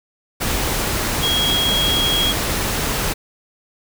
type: tone in noise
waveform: sine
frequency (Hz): 3286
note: G#7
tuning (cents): -19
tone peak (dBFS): -17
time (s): 1.22-2.33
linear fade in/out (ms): 20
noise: pink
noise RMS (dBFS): -21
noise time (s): 0.4-3.14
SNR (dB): +1
effects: none